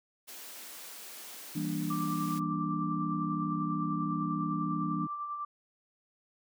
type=high-pass noise; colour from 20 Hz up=white; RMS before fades=-46 dBFS; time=0.27-2.4 s; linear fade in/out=20 ms; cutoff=220 Hz; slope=24 dB/octave
type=chord; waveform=sine; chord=E half-diminished seventh; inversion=none; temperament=just; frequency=164.81 / 197.78 / 237.3 / 296.7 Hz; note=E3 / G3 / Bb3 / D4; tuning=0 / +16 / +31 / +18 cents; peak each=-35 / -37 / -39 / -35 dBFS; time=1.55-5.07 s; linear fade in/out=10 ms
type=tone with tremolo; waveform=sine; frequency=1175 Hz; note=D6; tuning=1 cent sharp; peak=-33 dBFS; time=1.9-5.45 s; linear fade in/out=5 ms; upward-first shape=sine; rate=10 Hz; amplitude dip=40%
effects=none